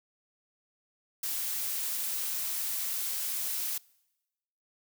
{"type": "noise", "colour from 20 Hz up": "blue", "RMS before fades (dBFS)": -33, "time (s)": [1.23, 3.78], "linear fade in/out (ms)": 5, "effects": ["noise-tail reverb RT60 1.0 s tail -25 dB re dry"]}